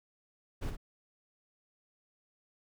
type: noise with echo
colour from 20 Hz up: brown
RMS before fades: -34 dBFS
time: 0.61-0.71 s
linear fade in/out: 20 ms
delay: 59 ms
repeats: 1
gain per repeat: -6 dB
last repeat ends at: 0.769 s
effects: none